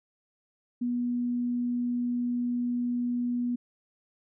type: tone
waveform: sine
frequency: 243.1 Hz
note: B3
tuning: 27 cents flat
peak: -26 dBFS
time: 0.81-3.56 s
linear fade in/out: 10 ms
effects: none